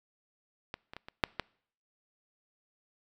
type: clicks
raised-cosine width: 0.3 ms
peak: -21 / -28 / -26 / -28 / -8 / -15 dBFS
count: 6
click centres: 0.741 / 0.935 / 0.966 / 1.085 / 1.238 / 1.397 s
effects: noise-tail reverb RT60 0.6 s tail -25 dB re dry